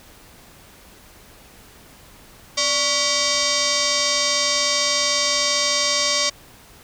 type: tone with frequency modulation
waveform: sine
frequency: 587.3 Hz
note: D5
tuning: in tune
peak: -17 dBFS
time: 2.57-6.3 s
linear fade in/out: 10 ms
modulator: 852 Hz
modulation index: 7.2
effects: pink hiss -47 dBFS RMS until 6.83 s